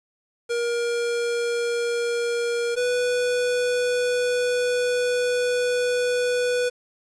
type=tone pair in turn; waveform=square; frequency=473 / 492.6 Hz; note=A#4 / B4; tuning=+25 / -5 cents; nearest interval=minor second; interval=70 cents; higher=second; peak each=-23 / -21 dBFS; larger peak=second; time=0.49-2.76 / 2.76-6.7 s; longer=second; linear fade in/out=20 ms; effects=resampled to 22050 Hz + 8-bit